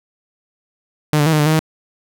sawtooth tone with pitch steps, 151.6 / 146.3 / 160.7 / 152.7 / 147.8 / 156.6 / 157.9 Hz, D#3 / D3 / E3 / D#3 / D3 / D#3 / D#3, -45 / -6 / -44 / -32 / +11 / +11 / +26 cents, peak -8 dBFS, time 1.13-1.592 s, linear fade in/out 0 ms, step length 66 ms, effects none

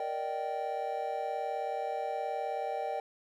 triangle chord, Eb major seventh, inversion second, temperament just, 466.7 / 583.4 / 622.3 / 777.8 Hz, Bb4 / D5 / Eb5 / G5, +2 / -12 / 0 / -14 cents, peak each -38 / -37 / -38 / -33 dBFS, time 0-3 s, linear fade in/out 2 ms, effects none

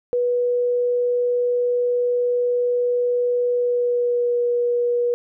sine tone with pitch glide, 488.3 to 481.9 Hz, B4 to B4, -20 to -43 cents, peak -17 dBFS, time 0.13-5.14 s, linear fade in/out 0 ms, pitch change -23 cents, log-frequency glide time 3.52-4.39 s, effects none

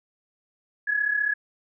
sine tone pair together, 1661.2 / 1696.1 Hz, G#6 / G#6, 0 / +36 cents, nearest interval unison, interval 36 cents, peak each -27 / -23 dBFS, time 0.87-1.34 s, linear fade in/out 10 ms, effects none

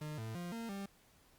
40% pulse tone with pitch steps, 151.7 / 111.3 / 175 / 229.6 / 197.7 Hz, D#3 / A2 / F3 / A#3 / G3, -44 / +20 / +4 / -26 / +15 cents, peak -40 dBFS, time 0.01-0.86 s, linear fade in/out 5 ms, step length 170 ms, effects pink hiss -67 dBFS RMS until 1.38 s + Opus 48 kbps

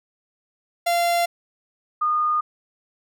45% pulse / sine tone pair in turn, 690 / 1223.8 Hz, F5 / D#6, -21 / -29 cents, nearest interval minor seventh, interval 992 cents, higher second, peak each -18 dBFS, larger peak neither, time 0.86-1.26 / 2.01-2.41 s, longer neither, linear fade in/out 10 ms, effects none

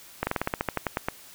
slowing click train, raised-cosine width 0.5 ms, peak -10 dBFS, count 13, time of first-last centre 0.23-1.085 s, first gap 40 ms, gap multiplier 1.1, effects white hiss -49 dBFS RMS until 1.34 s

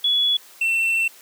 sine / triangle tone pair in turn, 3392 / 2693 Hz, G#7 / E7, +36 / +36 cents, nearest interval major third, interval 400 cents, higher first, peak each -16 dBFS, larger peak neither, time 0.04-0.37 / 0.61-1.08 s, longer second, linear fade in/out 5 ms, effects white hiss -47 dBFS RMS until 1.21 s + high-pass 300 Hz 12 dB/octave

